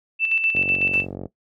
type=tone with tremolo; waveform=sine; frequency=2656 Hz; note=E7; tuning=12 cents sharp; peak=-16 dBFS; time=0.19-1.06 s; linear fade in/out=50 ms; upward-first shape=square; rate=8 Hz; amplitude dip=50%
type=click train; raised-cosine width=2 ms; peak=-17 dBFS; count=34; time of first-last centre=0.55-1.257 s; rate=46.7 Hz
type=noise with exponential decay; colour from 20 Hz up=brown; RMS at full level=-27 dBFS; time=0.93-1.16 s; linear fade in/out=5 ms; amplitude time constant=49 ms
effects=noise-tail reverb RT60 0.1 s tail -17 dB re dry + high-pass 80 Hz 12 dB/octave